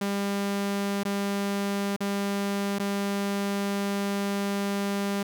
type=tone with dropouts; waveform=sawtooth; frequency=200 Hz; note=G3; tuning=35 cents sharp; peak=-22 dBFS; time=0.01-5.23 s; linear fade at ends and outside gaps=5 ms; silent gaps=1.034-1.051 / 1.964-2.005 / 2.786-2.796 s; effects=none